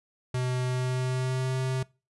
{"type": "tone with pitch glide", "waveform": "square", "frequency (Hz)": [126.5, 130.36], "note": ["B2", "C3"], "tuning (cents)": [42, -6], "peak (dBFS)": -27, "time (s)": [0.34, 1.83], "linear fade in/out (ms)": 5, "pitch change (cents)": 52, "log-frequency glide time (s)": [0.65, 1.58], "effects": ["noise-tail reverb RT60 0.3 s tail -23 dB re dry", "resampled to 24000 Hz"]}